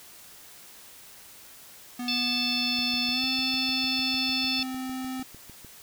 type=tone with pitch glide; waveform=square; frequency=245.5 to 259.3 Hz; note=B3 to C4; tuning=-10 to -15 cents; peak=-32 dBFS; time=1.99-5.23 s; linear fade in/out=5 ms; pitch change=+95 cents; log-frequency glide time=3.1-3.24 s
type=harmonic tone; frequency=880 Hz; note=A5; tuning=in tune; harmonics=3 / 4 / 5 / 6; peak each=-31 / -31 / -31 / -31 dBFS; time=2.08-4.63 s; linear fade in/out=2 ms
type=click train; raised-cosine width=3 ms; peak=-34 dBFS; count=20; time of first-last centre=2.79-5.647 s; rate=6.65 Hz
effects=white hiss -49 dBFS RMS until 5.82 s